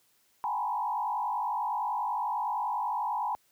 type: tone with frequency modulation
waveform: sine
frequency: 904 Hz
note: A5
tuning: 47 cents sharp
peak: -28 dBFS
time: 0.44-3.35 s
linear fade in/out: 0 ms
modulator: 50.7 Hz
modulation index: 2.1
effects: white hiss -68 dBFS RMS until 3.51 s + high-pass 60 Hz 12 dB/octave